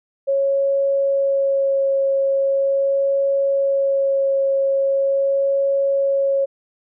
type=tone with vibrato; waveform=sine; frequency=549 Hz; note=C#5; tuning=17 cents flat; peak=-15 dBFS; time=0.27-6.46 s; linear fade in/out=20 ms; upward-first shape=sine; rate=0.41 Hz; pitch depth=10 cents each way; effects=none